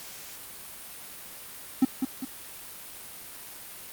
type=tone with echo; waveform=triangle; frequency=261.6 Hz; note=C4; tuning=in tune; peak=-14 dBFS; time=1.82-1.85 s; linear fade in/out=5 ms; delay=200 ms; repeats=2; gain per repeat=-7 dB; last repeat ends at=2.25 s; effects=white hiss -43 dBFS RMS until 3.92 s + Opus 48 kbps